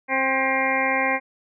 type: harmonic tone with a mistuned harmonic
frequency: 264.8 Hz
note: C4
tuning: 21 cents sharp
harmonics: 1 / 2 / 3 / 4 / 6 / 7 / 8 / 9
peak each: -30 / -27 / -26 / -28 / -30 / -28 / -25 / -29 dBFS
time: 0.08-1.2 s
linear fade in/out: 50 ms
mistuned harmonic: 7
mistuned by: +50 cents
effects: none